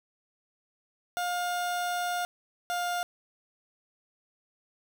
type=tone pair in turn; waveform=30% pulse; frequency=710 / 706 Hz; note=F5 / F5; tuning=+28 / +19 cents; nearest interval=unison; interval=9 cents; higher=first; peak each=-26 / -26 dBFS; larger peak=neither; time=1.17-2.25 / 2.7-3.03 s; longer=first; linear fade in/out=0 ms; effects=none